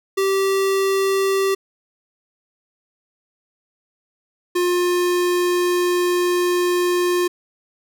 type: tone pair in turn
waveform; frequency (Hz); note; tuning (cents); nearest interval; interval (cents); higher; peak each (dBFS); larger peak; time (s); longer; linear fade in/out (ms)
square; 388.6 / 355.3; G4 / F4; -15 / +30; major second; 155; first; -17; neither; 0.17-1.55 / 4.55-7.28; second; 10
effects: none